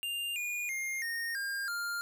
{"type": "tone with pitch steps", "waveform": "square", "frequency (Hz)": [2800, 2438, 2122, 1847.3, 1608.2, 1400], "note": ["F7", "D#7", "C7", "A#6", "G6", "F6"], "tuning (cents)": [4, -36, 24, -16, 44, 4], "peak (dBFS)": -34, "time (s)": [0.03, 2.01], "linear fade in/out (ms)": 0, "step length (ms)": 330, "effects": []}